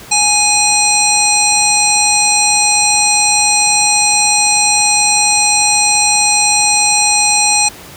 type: harmonic tone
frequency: 830.6 Hz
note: G#5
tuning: in tune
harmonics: 1 / 3 / 5 / 7 / 9 / 10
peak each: -16 / -16 / -16 / -16 / -16 / -16 dBFS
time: 0.11-7.69 s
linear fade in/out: 10 ms
effects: pink hiss -34 dBFS RMS until 7.96 s + high-pass 60 Hz 12 dB/octave